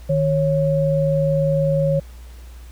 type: tone pair together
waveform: sine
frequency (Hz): 154.4 / 550.2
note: D#3 / C#5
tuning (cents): -13 / -13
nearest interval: octave + minor seventh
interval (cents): 2200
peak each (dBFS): -18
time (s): 0.09-2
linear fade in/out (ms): 10
effects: added 60 Hz sine -36 dBFS peak until 2.71 s + pink hiss -50 dBFS RMS until 2.71 s